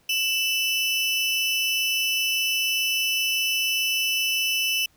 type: tone pair together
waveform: 35% pulse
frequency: 2653 / 2978 Hz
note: E7 / F#7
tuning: +10 / +11 cents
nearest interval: major second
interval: 201 cents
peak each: -23 / -23 dBFS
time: 0.09-4.86 s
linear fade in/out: 5 ms
effects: pink hiss -62 dBFS RMS until 4.96 s